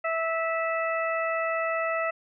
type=harmonic tone; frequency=655 Hz; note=E5; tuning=11 cents flat; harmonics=1 / 2 / 3 / 4; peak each=-28 / -30 / -32 / -36 dBFS; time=0.04-2.11 s; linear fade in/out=10 ms; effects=none